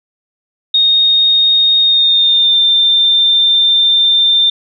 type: tone with pitch glide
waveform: sine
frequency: 3712 to 3586 Hz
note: A#7 to A7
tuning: -8 to +32 cents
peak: -7 dBFS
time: 0.74-4.5 s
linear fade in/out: 5 ms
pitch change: -60 cents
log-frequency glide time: 1.81-2.58 s
effects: none